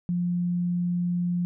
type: tone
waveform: sine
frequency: 175.9 Hz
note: F3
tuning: 13 cents sharp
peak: -23 dBFS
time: 0.09-1.45 s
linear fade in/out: 0 ms
effects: none